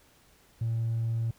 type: tone with hard clipping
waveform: sine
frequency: 114.5 Hz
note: A#2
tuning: 31 cents flat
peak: -27 dBFS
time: 0.61-1.31 s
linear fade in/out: 5 ms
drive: 1 dB
effects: pink hiss -61 dBFS RMS until 1.38 s